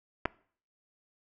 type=clicks; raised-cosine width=0.5 ms; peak=-19 / -12 dBFS; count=2; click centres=0.254 / 0.257 s; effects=noise-tail reverb RT60 0.5 s tail -22 dB re dry